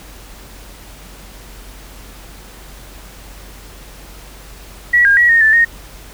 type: tone with pitch steps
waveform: sine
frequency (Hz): 1933 / 1616 / 1920 / 1847 / 1760 / 1855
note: B6 / G#6 / B6 / A#6 / A6 / A#6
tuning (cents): -38 / -48 / -49 / -16 / 0 / -9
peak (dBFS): -7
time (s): 4.93-5.65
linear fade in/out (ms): 10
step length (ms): 120
effects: added 47 Hz sine -37 dBFS peak until 6.13 s + pink hiss -39 dBFS RMS until 6.13 s